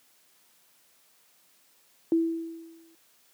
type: tone with exponential decay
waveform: sine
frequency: 329.6 Hz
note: E4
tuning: in tune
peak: -18 dBFS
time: 2.12-2.95 s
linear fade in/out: 1 ms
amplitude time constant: 180 ms
effects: white hiss -63 dBFS RMS until 3.33 s + high-pass 150 Hz 12 dB/octave